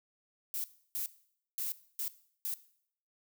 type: noise bursts at uneven times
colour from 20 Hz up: violet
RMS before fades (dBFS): -36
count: 5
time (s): 0.54-0.64 / 0.95-1.06 / 1.58-1.72 / 1.99-2.08 / 2.45-2.54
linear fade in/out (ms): 0
effects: noise-tail reverb RT60 0.6 s tail -17 dB re dry